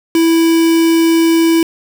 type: tone with quantisation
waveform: triangle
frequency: 329.6 Hz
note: E4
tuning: in tune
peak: -6 dBFS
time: 0.15-1.63 s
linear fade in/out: 2 ms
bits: 3
effects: none